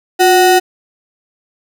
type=ring-modulated tone; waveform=square; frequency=554.4 Hz; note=C#5; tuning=in tune; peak=-4 dBFS; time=0.19-0.6 s; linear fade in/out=20 ms; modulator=195 Hz; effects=none